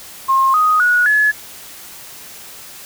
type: tone with pitch steps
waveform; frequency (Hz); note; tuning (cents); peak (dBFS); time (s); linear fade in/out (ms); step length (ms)
sine; 1068 / 1248.3 / 1458.9 / 1705.2; C6 / D#6 / F#6 / G#6; +35 / +5 / -25 / +45; -10; 0.28-1.32; 20; 260
effects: white hiss -36 dBFS RMS until 2.85 s